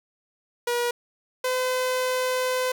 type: tone pair in turn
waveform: sawtooth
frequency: 480.7 / 509.3 Hz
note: B4 / C5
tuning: -47 / -47 cents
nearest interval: minor second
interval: 100 cents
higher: second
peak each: -19 dBFS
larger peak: neither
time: 0.67-0.91 / 1.44-2.72 s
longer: second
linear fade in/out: 5 ms
effects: none